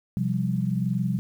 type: chord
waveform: sine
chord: C suspended fourth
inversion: none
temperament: equal with one note detuned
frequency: 128.64 / 174.61 / 196 Hz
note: C3 / F3 / G3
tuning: -29 / 0 / 0 cents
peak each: -27 dBFS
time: 0.17-1.19 s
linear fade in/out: 0 ms
effects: 9-bit